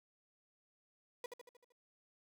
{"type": "tone with echo", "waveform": "35% pulse", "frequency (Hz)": 488.2, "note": "B4", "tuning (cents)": -20, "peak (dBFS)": -39, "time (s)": [1.24, 1.26], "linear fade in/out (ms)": 2, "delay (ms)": 77, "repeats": 6, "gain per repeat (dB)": -5, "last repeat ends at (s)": 1.722, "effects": []}